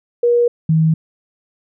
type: tone pair in turn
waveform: sine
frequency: 478.1 / 159.55 Hz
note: A#4 / D#3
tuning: +44 / +44 cents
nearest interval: octave + perfect fifth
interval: 1900 cents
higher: first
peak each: -10 dBFS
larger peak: neither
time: 0.23-0.48 / 0.69-0.94 s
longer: neither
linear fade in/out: 5 ms
effects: none